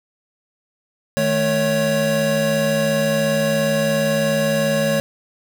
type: tone cluster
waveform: square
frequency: 154.2 / 217.1 / 557 Hz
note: D#3 / A3 / C#5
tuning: -15 / -23 / +8 cents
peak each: -25 / -23 / -19 dBFS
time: 1.17-5 s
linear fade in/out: 0 ms
effects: none